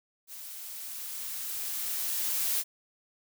blue noise with level ramp, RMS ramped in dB -44 to -28 dBFS, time 0.27-2.64 s, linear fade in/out 50 ms, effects none

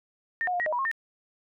sine tone with pitch steps, 1819 / 725 / 709 / 1896 / 617 / 972 / 1077 / 1816 Hz, A#6 / F#5 / F5 / A#6 / D#5 / B5 / C6 / A#6, -43 / -35 / +26 / +29 / -15 / -28 / +50 / -46 cents, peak -25 dBFS, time 0.41-0.914 s, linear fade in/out 0 ms, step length 63 ms, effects none

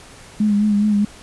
sine tone with vibrato, 208 Hz, G#3, 3 cents sharp, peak -13 dBFS, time 0.4-1.05 s, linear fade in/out 5 ms, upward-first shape sine, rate 4.8 Hz, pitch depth 41 cents each way, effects pink hiss -42 dBFS RMS until 1.22 s + resampled to 24000 Hz

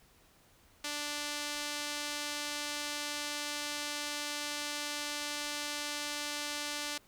sawtooth tone with band-pass filter, 293.7 Hz, D4, in tune, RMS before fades -38 dBFS, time 0.84-6.98 s, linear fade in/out 5 ms, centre 5200 Hz, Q 0.71, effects pink hiss -64 dBFS RMS until 7.07 s

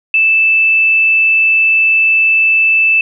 sine tone, 2637 Hz, E7, in tune, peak -7 dBFS, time 0.14-3.01 s, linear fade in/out 2 ms, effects none

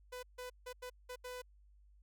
sawtooth tone bursts at uneven times, 499.1 Hz, B4, 18 cents sharp, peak -40 dBFS, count 6, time 0.12-0.23 / 0.38-0.5 / 0.66-0.73 / 0.82-0.9 / 1.09-1.16 / 1.24-1.42 s, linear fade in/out 10 ms, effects added 50 Hz sine -61 dBFS peak until 2.02 s

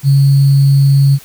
sine tone with sample-and-hold, 138.59 Hz, C#3, in tune, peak -5 dBFS, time 0.03-1.19 s, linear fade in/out 50 ms, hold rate 4410 Hz, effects white hiss -39 dBFS RMS until 1.24 s

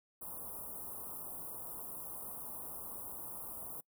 white band-stop noise, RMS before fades -45 dBFS, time 0.21-3.81 s, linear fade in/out 10 ms, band 1200 to 9600 Hz, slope 48 dB/octave, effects noise-tail reverb RT60 0.1 s tail -24 dB re dry

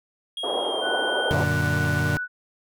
triangle tone with pitch glide, 3273 to 3171 Hz, G#7 to G7, -26 to +19 cents, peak -27 dBFS, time 0.37-1.32 s, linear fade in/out 2 ms, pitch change -55 cents, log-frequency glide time 0.58-0.82 s
pink band-pass noise, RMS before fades -27 dBFS, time 0.43-1.44 s, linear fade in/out 10 ms, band 420 to 840 Hz, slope 24 dB/octave
sine tone, 1481 Hz, F#6, 1 cent sharp, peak -26 dBFS, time 0.81-2.28 s, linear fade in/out 50 ms
35% pulse chord, Gb augmented, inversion none, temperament equal, 92.5 / 116.54 / 146.83 Hz, Gb2 / Bb2 / D3, 0 / 0 / 0 cents, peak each -25 / -27 / -23 dBFS, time 1.31-2.17 s, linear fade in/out 0 ms
effects none

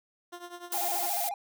15% pulse tone with tremolo, 350.6 Hz, F4, 7 cents sharp, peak -32 dBFS, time 0.32-1.11 s, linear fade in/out 10 ms, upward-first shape triangle, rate 10 Hz, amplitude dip 85%
blue noise, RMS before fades -32 dBFS, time 0.72-1.29 s, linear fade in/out 2 ms
triangle tone with vibrato, 752 Hz, F#5, 28 cents sharp, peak -30 dBFS, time 0.74-1.34 s, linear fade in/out 2 ms, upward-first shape square, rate 14 Hz, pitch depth 130 cents each way
effects none

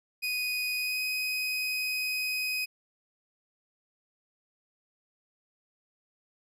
30% pulse tone with pitch glide, 2489 to 2511 Hz, D#7 to D#7, 0 to +15 cents, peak -26 dBFS, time 0.22-2.66 s, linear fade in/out 20 ms, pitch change +15 cents, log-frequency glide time 0.76-1.01 s, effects none

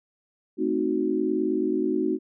sine chord, A diminished seventh, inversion none, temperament equal, 220 / 261.6 / 311.1 / 370 Hz, A3 / C4 / Eb4 / Gb4, 0 / 0 / 0 / 0 cents, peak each -31 / -29 / -26 / -26 dBFS, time 0.57-2.19 s, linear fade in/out 50 ms, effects none

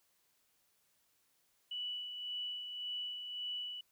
sine tone with tremolo, 2958 Hz, F#7, 1 cent flat, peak -37 dBFS, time 1.71-3.81 s, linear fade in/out 5 ms, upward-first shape sine, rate 1.8 Hz, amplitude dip 45%, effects white hiss -75 dBFS RMS until 3.91 s

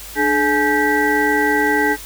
sine tone cluster, 296.1 / 426.2 / 844 / 1569 / 1947 Hz, D4 / G#4 / G#5 / G6 / B6, +14 / +45 / +28 / +1 / -25 cents, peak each -20 dBFS, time 0.15-1.97 s, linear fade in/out 50 ms, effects added 50 Hz sine -39 dBFS peak until 2.05 s + white hiss -35 dBFS RMS until 2.05 s

